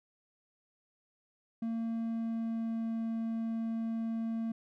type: tone with pitch glide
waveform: triangle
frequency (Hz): 227.9 to 226.5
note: A#3 to A#3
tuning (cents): -39 to -50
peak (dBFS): -30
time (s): 1.62-4.52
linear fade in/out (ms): 5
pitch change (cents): -11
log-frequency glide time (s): 2.01-2.91
effects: none